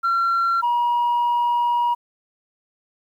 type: tone pair in turn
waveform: sine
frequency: 1365 / 957.7 Hz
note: F6 / A#5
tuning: -40 / +46 cents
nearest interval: tritone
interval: 614 cents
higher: first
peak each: -15 dBFS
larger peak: neither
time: 0.03-0.62 / 0.62-1.95 s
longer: second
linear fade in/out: 20 ms
effects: tanh soft clip ceiling -15 dBFS + 9-bit